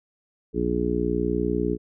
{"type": "harmonic tone", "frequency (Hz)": 59.9, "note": "A#1", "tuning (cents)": 48, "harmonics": [1, 2, 3, 4, 5, 6, 7], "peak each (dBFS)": [-31, -36, -29, -30, -28, -29, -27], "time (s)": [0.53, 1.78], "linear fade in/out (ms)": 50, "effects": []}